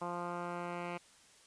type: tone with low-pass filter sweep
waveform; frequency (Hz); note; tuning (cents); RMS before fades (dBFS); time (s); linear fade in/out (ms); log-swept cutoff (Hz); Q
10% pulse; 174.61; F3; 0; -40; 0.01-0.98; 10; 1100 to 2200; 2.5
effects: white hiss -62 dBFS RMS until 1.46 s + resampled to 22050 Hz